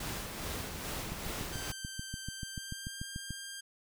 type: noise with tremolo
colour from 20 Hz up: pink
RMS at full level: -38 dBFS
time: 0-1.72 s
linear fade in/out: 5 ms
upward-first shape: sine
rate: 2.4 Hz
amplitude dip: 40%
type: click train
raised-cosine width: 5 ms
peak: -27 dBFS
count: 16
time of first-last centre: 1.12-3.307 s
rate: 6.86 Hz
type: tone with pitch glide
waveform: 10% pulse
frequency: 1564 to 1596.9 Hz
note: G6 to G6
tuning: -4 to +32 cents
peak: -33 dBFS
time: 1.52-3.61 s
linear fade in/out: 10 ms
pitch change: +36 cents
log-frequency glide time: 2.28-3.04 s
effects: none